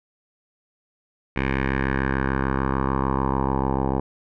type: tone with low-pass filter sweep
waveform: 10% pulse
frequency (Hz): 66.8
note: C2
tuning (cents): +36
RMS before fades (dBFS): -23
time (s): 1.36-4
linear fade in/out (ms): 5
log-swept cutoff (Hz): 2200 to 750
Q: 3.3
effects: none